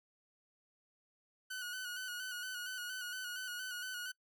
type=tone with vibrato; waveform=sawtooth; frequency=1480 Hz; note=F#6; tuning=in tune; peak=-37 dBFS; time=1.5-4.12 s; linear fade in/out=10 ms; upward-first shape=square; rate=4.3 Hz; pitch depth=38 cents each way; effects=noise-tail reverb RT60 0.1 s tail -23 dB re dry